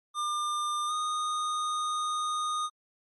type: tone with pitch glide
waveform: square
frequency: 1200 to 1232.3 Hz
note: D6 to D#6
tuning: +37 to -17 cents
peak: -29 dBFS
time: 0.14-2.7 s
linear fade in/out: 50 ms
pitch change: +46 cents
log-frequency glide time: 0.87-0.92 s
effects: MP3 48 kbps